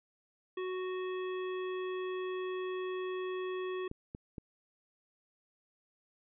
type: harmonic tone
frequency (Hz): 370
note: F#4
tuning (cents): 0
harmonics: 1 / 3 / 5 / 7 / 9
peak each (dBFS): -35 / -45 / -49 / -52 / -54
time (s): 0.57-3.88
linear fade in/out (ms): 5
type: clicks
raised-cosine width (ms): 3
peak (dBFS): -29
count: 3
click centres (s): 3.914 / 4.149 / 4.382
effects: none